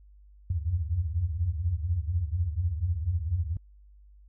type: tone cluster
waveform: sine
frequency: 75.2 / 87.2 / 91.4 Hz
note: D2 / F2 / F#2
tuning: +42 / -2 / -21 cents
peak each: -31 / -30 / -30 dBFS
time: 0.5-3.57 s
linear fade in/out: 5 ms
effects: added 50 Hz sine -51 dBFS peak until 4.28 s